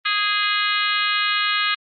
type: harmonic tone with a mistuned harmonic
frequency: 415.3 Hz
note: G#4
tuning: in tune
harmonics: 3 / 4 / 5 / 6 / 7 / 8 / 9 / 10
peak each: -24 / -25 / -26 / -27 / -27 / -28 / -29 / -29 dBFS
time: 0.05-1.75 s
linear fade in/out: 10 ms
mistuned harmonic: 4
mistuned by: -15 cents
effects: Opus 24 kbps